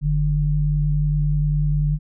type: tone pair together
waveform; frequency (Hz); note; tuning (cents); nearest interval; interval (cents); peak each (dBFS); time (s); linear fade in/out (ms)
sine; 46.2 / 148.9; F#1 / D3; -2 / +24; octave + minor sixth; 2026; -21 / -18; 0.01-1.99; 50
effects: none